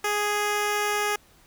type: tone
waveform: 10% pulse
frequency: 415.3 Hz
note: G#4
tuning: in tune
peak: -15 dBFS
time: 0.04-1.16 s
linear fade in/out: 5 ms
effects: pink hiss -57 dBFS RMS until 1.46 s